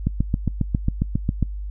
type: click train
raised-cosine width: 5 ms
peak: -7 dBFS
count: 11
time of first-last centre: 0.07-1.427 s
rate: 7.37 Hz
effects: noise-tail reverb RT60 0.1 s tail -26 dB re dry + added 50 Hz sine -27 dBFS peak until 1.7 s